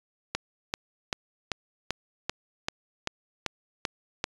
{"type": "click train", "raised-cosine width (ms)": 0.2, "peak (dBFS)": -10, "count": 11, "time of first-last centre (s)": [0.35, 4.241], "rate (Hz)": 2.57, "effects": ["resampled to 22050 Hz"]}